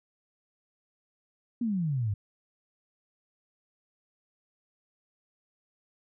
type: exponential sweep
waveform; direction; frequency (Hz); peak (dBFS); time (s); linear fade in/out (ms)
sine; down; 246.9 to 96.8; -26; 1.61-2.14; 5
effects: none